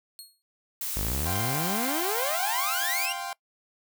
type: tone with exponential decay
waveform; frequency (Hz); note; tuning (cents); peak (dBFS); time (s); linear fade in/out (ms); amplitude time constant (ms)
20% pulse; 4300; C8; +47; -32; 0.19-0.42; 0; 48
type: noise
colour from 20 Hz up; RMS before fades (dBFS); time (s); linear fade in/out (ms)
blue; -32; 0.81-3.06; 2
type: exponential sweep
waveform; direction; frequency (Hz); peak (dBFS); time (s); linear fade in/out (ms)
sawtooth; up; 46.3 to 2919; -25; 0.96-3.13; 10
type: chord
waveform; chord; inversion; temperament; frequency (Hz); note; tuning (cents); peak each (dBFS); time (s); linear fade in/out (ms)
sawtooth; F suspended second; none; equal; 698.5 / 784 / 1046.5; F5 / G5 / C6; 0 / 0 / 0; -34 / -31 / -34; 1.26-3.33; 2
effects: noise-tail reverb RT60 0.1 s tail -22 dB re dry